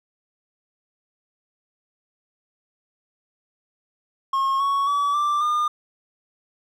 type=tone with pitch steps; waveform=triangle; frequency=1081 / 1112 / 1144 / 1176.8 / 1210.6 Hz; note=C#6 / C#6 / D6 / D6 / D#6; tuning=-44 / +5 / -46 / +3 / -48 cents; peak=-17 dBFS; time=4.33-5.68 s; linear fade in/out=5 ms; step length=270 ms; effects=none